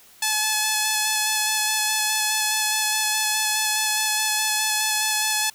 5% pulse tone with vibrato, 859 Hz, A5, 42 cents flat, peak -8 dBFS, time 0.22-5.5 s, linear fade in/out 5 ms, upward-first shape square, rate 4.8 Hz, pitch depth 11 cents each way, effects white hiss -51 dBFS RMS until 5.54 s

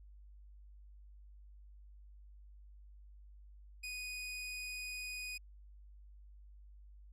sawtooth tone, 2483 Hz, D#7, 4 cents flat, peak -38 dBFS, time 3.83-5.38 s, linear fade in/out 10 ms, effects added 50 Hz sine -54 dBFS peak until 7.12 s + low-pass 12000 Hz 12 dB/octave

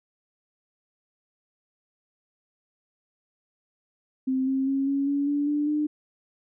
sine tone with pitch steps, 261.6 / 266.8 / 272.1 / 277.5 / 283 / 288.6 / 294.3 / 300.2 Hz, C4 / C4 / C#4 / C#4 / C#4 / D4 / D4 / D4, 0 / +34 / -32 / +2 / +36 / -30 / +4 / +38 cents, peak -22 dBFS, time 4.27-5.87 s, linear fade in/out 10 ms, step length 200 ms, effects none

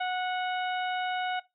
harmonic tone with a mistuned harmonic, 734 Hz, F#5, 14 cents flat, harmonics 1 / 2 / 3 / 4 / 5, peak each -29 / -35 / -39 / -41 / -43 dBFS, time 0-1.4 s, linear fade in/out 10 ms, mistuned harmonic 5, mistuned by +27 cents, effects noise-tail reverb RT60 0.2 s tail -19 dB re dry

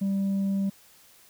triangle tone with tanh clipping, 196 Hz, G3, in tune, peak -24 dBFS, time 0.01-0.7 s, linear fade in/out 10 ms, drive 7 dB, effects white hiss -56 dBFS RMS until 1.29 s

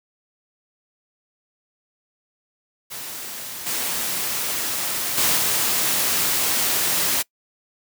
white noise with level steps, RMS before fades -33 / -25 / -19 / -21 dBFS, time 2.9-7.23 s, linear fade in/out 20 ms, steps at 3.66 / 5.17 / 5.37 s, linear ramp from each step 10 ms, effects noise-tail reverb RT60 0.1 s tail -24 dB re dry + high-pass 100 Hz 12 dB/octave

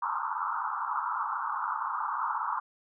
pink band-pass noise, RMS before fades -32 dBFS, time 0.02-2.6 s, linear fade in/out 5 ms, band 860 to 1400 Hz, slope 96 dB/octave, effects none

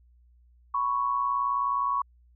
sine tone pair together, 991.7 / 1111 Hz, B5 / C#6, +7 / +4 cents, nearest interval major second, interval 197 cents, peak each -30 / -25 dBFS, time 0.74-2.02 s, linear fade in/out 5 ms, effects added 60 Hz sine -56 dBFS peak until 2.35 s

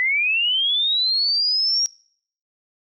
sine linear sweep, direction up, 1975.5 to 5660 Hz, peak -17 dBFS, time 0-1.86 s, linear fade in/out 0 ms, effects noise-tail reverb RT60 0.6 s tail -23 dB re dry

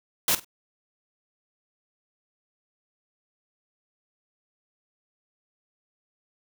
white noise with echo, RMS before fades -22 dBFS, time 0.28-0.35 s, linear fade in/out 2 ms, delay 48 ms, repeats 2, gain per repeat -15 dB, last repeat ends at 0.446 s, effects none

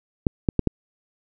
clicks, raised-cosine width 3 ms, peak -5 dBFS, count 4, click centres 0.268 / 0.488 / 0.593 / 0.673 s, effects none

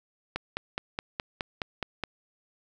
click train, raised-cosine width 0.3 ms, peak -14 dBFS, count 9, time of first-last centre 0.36-2.037 s, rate 4.77 Hz, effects none

